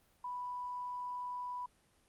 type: tone with tanh clipping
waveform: triangle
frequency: 987.8 Hz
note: B5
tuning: in tune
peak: -38 dBFS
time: 0.24-1.66 s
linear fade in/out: 5 ms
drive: 3 dB
effects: pink hiss -70 dBFS RMS until 2.08 s + Opus 32 kbps

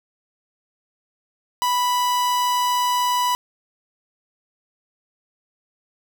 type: tone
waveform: 45% pulse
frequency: 987 Hz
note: B5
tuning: 1 cent flat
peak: -18 dBFS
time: 1.62-3.35 s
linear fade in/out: 0 ms
effects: none

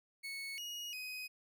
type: tone with pitch steps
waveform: 30% pulse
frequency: 2207 / 2880 / 2510 Hz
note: C#7 / F#7 / D#7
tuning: -8 / -47 / +15 cents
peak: -39 dBFS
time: 0.23-1.28 s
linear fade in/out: 20 ms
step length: 350 ms
effects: none

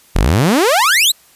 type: exponential sweep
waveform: sawtooth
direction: up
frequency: 37.16 to 4186 Hz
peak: -6 dBFS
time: 0.15-1.12 s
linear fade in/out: 10 ms
effects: white hiss -48 dBFS RMS until 1.35 s + resampled to 32000 Hz

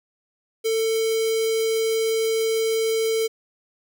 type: tone with notch filter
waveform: square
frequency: 446.9 Hz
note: A4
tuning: 27 cents sharp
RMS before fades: -22 dBFS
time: 0.64-3.28 s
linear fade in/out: 20 ms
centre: 1200 Hz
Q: 0.71
effects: none

